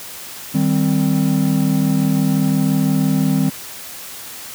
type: chord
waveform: triangle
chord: C minor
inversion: first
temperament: equal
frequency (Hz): 155.56 / 196 / 261.6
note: Eb3 / G3 / C4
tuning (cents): 0 / 0 / 0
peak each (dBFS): -16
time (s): 0.54-3.5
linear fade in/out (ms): 10
effects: white hiss -33 dBFS RMS until 4.54 s + high-pass 60 Hz 12 dB/octave